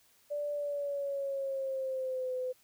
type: tone with pitch glide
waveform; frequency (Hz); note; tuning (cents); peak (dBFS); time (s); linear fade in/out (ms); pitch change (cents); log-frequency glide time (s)
sine; 584 to 508.4; D5 to C5; -10 to -50; -32; 0.3-2.53; 20; -240; 0.53-2.33
effects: white hiss -66 dBFS RMS until 2.63 s